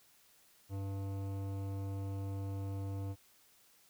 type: tone with hard clipping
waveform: sine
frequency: 98 Hz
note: G2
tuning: in tune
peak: -39 dBFS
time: 0.69-3.16 s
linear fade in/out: 50 ms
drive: 15 dB
effects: white hiss -66 dBFS RMS until 3.89 s